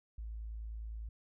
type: tone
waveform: sine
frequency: 54.9 Hz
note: A1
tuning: 3 cents flat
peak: -40 dBFS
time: 0.18-1.09 s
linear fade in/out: 5 ms
effects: none